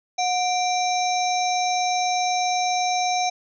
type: harmonic tone with a mistuned harmonic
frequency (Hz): 784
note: G5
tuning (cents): 0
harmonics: 1 / 3 / 5 / 7 / 8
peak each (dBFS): -21 / -30 / -31 / -33 / -31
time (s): 0.18-3.3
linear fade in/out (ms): 10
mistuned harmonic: 1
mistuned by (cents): -130
effects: none